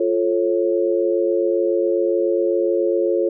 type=chord; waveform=sine; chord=F augmented; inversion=none; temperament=just; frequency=349.2 / 436.5 / 545.7 Hz; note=F4 / A4 / C#5; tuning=0 / -14 / -27 cents; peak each=-19 / -21 / -21 dBFS; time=0-3.29 s; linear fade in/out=5 ms; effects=none